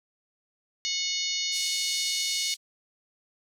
harmonic tone, 731 Hz, F#5, 21 cents flat, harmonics 3 / 4 / 5 / 6 / 7 / 8 / 9, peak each -36 / -35 / -34 / -32 / -36 / -38 / -35 dBFS, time 0.85-2.54 s, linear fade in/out 0 ms
pink band-pass noise, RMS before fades -36 dBFS, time 1.51-2.57 s, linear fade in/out 50 ms, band 3800 to 10000 Hz, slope 24 dB/octave
effects none

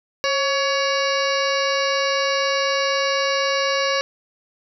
harmonic tone with a mistuned harmonic, 562 Hz, C#5, 24 cents sharp, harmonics 1 / 2 / 3 / 4 / 5 / 7 / 8 / 9 / 10, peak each -22 / -25 / -27 / -28 / -29 / -30 / -31 / -32 / -32 dBFS, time 0.24-4.01 s, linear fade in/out 0 ms, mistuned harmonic 1, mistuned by -55 cents, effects none

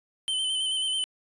square tone with vibrato, 3068 Hz, G7, 38 cents flat, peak -26 dBFS, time 0.28-1.04 s, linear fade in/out 0 ms, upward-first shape square, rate 9.2 Hz, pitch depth 26 cents each way, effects resampled to 24000 Hz

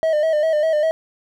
triangle tone with vibrato, 622.3 Hz, D#5, in tune, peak -13 dBFS, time 0.03-0.91 s, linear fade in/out 0 ms, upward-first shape square, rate 5 Hz, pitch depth 57 cents each way, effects none

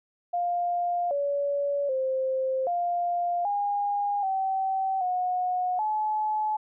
sine tone with pitch steps, 702 / 568 / 525 / 700 / 814 / 768 / 728 / 857 Hz, F5 / C#5 / C5 / F5 / G#5 / G5 / F#5 / A5, +9 / +42 / +6 / +4 / -35 / -36 / -28 / -46 cents, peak -24 dBFS, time 0.33-6.57 s, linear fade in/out 10 ms, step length 780 ms, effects none

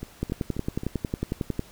two click trains, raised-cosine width 3 ms, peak -20 / -13 dBFS, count 4 / 16, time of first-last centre 0.03-0.834 / 0.23-1.594 s, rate 3.73 / 11 Hz, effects pink hiss -51 dBFS RMS until 1.71 s

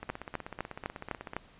two click trains, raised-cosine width 0.5 ms, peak -24 / -17 dBFS, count 22 / 6, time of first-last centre 0.03-1.334 / 0.1-1.366 s, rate 16.1 / 3.95 Hz, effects pink hiss -58 dBFS RMS until 1.59 s + resampled to 8000 Hz

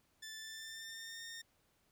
15% pulse tone with pitch glide, 1760 to 1830.5 Hz, A6 to A#6, 0 to -32 cents, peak -40 dBFS, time 0.22-1.42 s, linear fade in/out 10 ms, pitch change +68 cents, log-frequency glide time 0.39-1.22 s, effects pink hiss -75 dBFS RMS until 1.91 s

